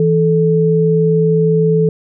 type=tone pair together; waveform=sine; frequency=163.52 / 436 Hz; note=E3 / A4; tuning=-14 / -16 cents; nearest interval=octave + perfect fourth; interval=1698 cents; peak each=-12 dBFS; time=0-1.89 s; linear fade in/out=2 ms; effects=none